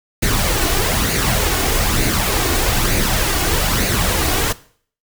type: noise with flanger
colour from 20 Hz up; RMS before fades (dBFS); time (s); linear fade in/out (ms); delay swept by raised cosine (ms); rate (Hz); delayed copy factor
pink; -17; 0.22-4.53; 10; 0.45 to 2.75; 1.1; +0.5
effects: noise-tail reverb RT60 0.5 s tail -18 dB re dry